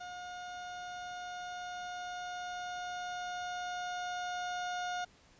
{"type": "tone with level ramp", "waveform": "30% pulse", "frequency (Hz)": 718, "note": "F5", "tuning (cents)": 48, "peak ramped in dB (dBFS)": [-40, -32], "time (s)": [0, 5.05], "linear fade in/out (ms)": 10, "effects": ["pink hiss -63 dBFS RMS until 5.39 s", "resampled to 16000 Hz"]}